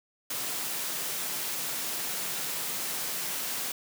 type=high-pass noise; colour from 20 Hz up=white; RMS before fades=-33 dBFS; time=0.3-3.72 s; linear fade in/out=5 ms; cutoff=120 Hz; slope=96 dB/octave; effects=none